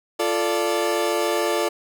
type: chord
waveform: 30% pulse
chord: D minor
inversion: first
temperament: equal with one note detuned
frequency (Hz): 346.4 / 440 / 587.3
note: F4 / A4 / D5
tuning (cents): -14 / 0 / 0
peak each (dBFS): -22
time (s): 0.19-1.69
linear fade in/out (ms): 10
effects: none